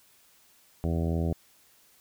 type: harmonic tone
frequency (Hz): 82.7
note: E2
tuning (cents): +6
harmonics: 1 / 2 / 3 / 4 / 5 / 6 / 7 / 8 / 9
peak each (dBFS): -28 / -30 / -35 / -37 / -38 / -43 / -41 / -43 / -46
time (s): 0.84-1.33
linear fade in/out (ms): 0
effects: white hiss -61 dBFS RMS until 2 s